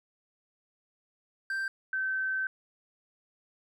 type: tone pair in turn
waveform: triangle / sine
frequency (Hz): 1568 / 1541.1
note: G6 / G6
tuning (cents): 0 / -30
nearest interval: unison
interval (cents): 30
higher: first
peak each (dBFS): -28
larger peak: neither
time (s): 1.5-1.68 / 1.93-2.47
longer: second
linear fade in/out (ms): 2
effects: none